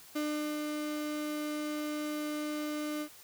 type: tone with ADSR envelope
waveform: 35% pulse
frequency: 300.4 Hz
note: D4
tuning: 39 cents sharp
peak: -29 dBFS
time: 0.15-3.09 s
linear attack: 11 ms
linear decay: 400 ms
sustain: -3 dB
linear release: 74 ms
effects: white hiss -54 dBFS RMS until 3.23 s